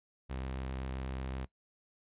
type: tone with vibrato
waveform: sawtooth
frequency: 65.41 Hz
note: C2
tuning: in tune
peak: -33 dBFS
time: 0.29-1.46 s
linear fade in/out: 20 ms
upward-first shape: sine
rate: 7.7 Hz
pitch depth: 12 cents each way
effects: noise-tail reverb RT60 0.1 s tail -19 dB re dry + resampled to 8000 Hz

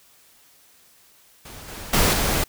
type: noise with level steps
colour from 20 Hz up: pink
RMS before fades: -40 / -36 / -18 / -22 dBFS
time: 1.45-2.44 s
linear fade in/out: 5 ms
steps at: 1.68 / 1.93 / 2.13 s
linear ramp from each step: 5 ms
effects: white hiss -55 dBFS RMS until 2.48 s

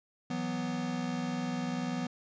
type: chord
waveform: square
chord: E suspended second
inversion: none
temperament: equal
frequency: 164.81 / 185 / 246.9 Hz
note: E3 / F#3 / B3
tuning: 0 / 0 / 0 cents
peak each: -39 / -39 / -35 dBFS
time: 0.3-2.07 s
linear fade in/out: 5 ms
effects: resampled to 16000 Hz

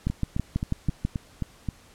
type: two click trains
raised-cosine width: 5 ms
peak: -15 / -12 dBFS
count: 7 / 7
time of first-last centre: 0.1-1.687 / 0.07-1.05 s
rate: 3.78 / 6.12 Hz
effects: pink hiss -54 dBFS RMS until 1.94 s + low-pass 11000 Hz 12 dB/octave

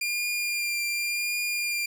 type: tone with vibrato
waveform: sawtooth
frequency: 2400 Hz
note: D7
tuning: 37 cents sharp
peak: -23 dBFS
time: 0.01-1.86 s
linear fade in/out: 5 ms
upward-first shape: triangle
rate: 0.9 Hz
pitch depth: 19 cents each way
effects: none

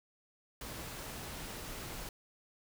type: noise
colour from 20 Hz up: pink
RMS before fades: -44 dBFS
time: 0.61-2.09 s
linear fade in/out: 2 ms
effects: none

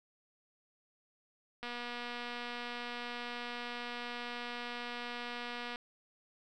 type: click train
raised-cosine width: 0.3 ms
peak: -26 dBFS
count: 996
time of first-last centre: 1.63-5.759 s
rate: 241 Hz
effects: none

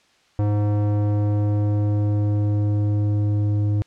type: tone with low-pass filter sweep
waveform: square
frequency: 103.83 Hz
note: G#2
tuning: in tune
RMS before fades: -20 dBFS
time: 0.39-3.82 s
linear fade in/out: 0 ms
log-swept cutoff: 730 to 290 Hz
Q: 0.8
effects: white hiss -59 dBFS RMS until 3.86 s + low-pass 5000 Hz 12 dB/octave

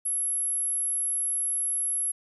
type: tone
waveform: sine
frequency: 11175 Hz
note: F9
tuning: in tune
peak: -25 dBFS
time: 0.05-2.12 s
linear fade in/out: 10 ms
effects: none

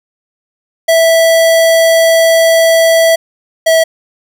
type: tone pair in turn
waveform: square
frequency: 657 / 650.6 Hz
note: E5 / E5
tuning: -6 / -23 cents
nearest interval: unison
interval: 17 cents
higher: first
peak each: -6 dBFS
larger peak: neither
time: 0.88-3.16 / 3.66-3.84 s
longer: first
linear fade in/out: 10 ms
effects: none

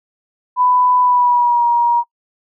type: tone with pitch glide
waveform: sine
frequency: 996 to 949.4 Hz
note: B5 to A#5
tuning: +14 to +31 cents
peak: -10 dBFS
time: 0.56-2.04 s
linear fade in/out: 50 ms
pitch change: -83 cents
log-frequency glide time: 1.01-1.65 s
effects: noise-tail reverb RT60 0.1 s tail -24 dB re dry

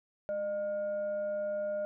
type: tone with frequency modulation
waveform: sine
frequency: 607 Hz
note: D#5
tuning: 43 cents flat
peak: -31 dBFS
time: 0.29-1.85 s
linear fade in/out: 0 ms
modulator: 815 Hz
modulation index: 0.26
effects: none

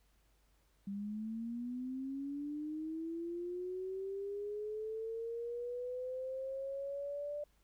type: linear sweep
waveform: sine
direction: up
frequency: 196 to 591 Hz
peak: -38 dBFS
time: 0.87-7.44 s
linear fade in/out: 5 ms
effects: added 50 Hz sine -70 dBFS peak until 7.63 s + pink hiss -75 dBFS RMS until 7.63 s

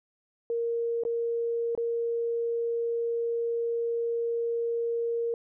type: tone with dropouts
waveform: sine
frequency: 466.2 Hz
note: A#4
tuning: in tune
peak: -26 dBFS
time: 0.5-5.34 s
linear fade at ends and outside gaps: 1 ms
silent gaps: 1.036-1.051 / 1.751-1.776 s
effects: none

